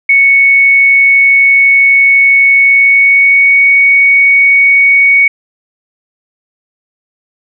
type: tone with pitch glide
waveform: sine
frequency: 2217 to 2232 Hz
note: C#7 to C#7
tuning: 0 to +11 cents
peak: -3 dBFS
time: 0.09-5.28 s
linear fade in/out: 5 ms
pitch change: +11 cents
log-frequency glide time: 2.58-3.62 s
effects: none